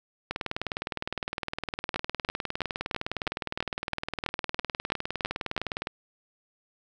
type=two click trains; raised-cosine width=0.3 ms; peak=-12 / -14 dBFS; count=12 / 110; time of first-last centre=1.96-5.578 / 0.31-5.871 s; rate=3.04 / 19.6 Hz; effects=none